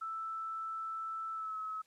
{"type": "tone with pitch glide", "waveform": "sine", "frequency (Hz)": [1321, 1287.8], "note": ["E6", "E6"], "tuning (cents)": [3, -41], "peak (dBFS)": -37, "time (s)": [0.01, 1.82], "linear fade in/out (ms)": 10, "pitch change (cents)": -44, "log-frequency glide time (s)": [1.33, 1.58], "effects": ["white hiss -71 dBFS RMS until 1.86 s", "low-pass 9000 Hz 12 dB/octave"]}